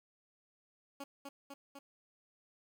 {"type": "tone with echo", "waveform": "15% pulse", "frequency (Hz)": 279.2, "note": "C#4", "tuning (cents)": 13, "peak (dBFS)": -36, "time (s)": [1, 1.04], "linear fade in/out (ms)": 5, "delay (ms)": 250, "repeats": 3, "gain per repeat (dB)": -2, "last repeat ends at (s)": 1.79, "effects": ["13-bit"]}